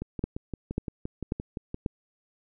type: two click trains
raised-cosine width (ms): 3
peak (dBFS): -14 / -20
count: 4 / 11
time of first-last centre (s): 0.24-1.862 / 0.02-1.744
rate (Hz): 1.85 / 5.8
effects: none